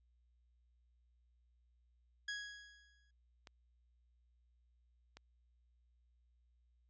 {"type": "tone with exponential decay", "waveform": "sawtooth", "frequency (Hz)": 1661.2, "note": "G#6", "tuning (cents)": 0, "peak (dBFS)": -35, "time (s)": [2.28, 3.11], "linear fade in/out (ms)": 5, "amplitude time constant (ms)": 180}
{"type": "clicks", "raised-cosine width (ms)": 0.2, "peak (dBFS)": -36, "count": 2, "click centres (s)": [3.472, 5.17]}
{"effects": ["added 60 Hz sine -70 dBFS peak until 6.89 s", "resampled to 16000 Hz"]}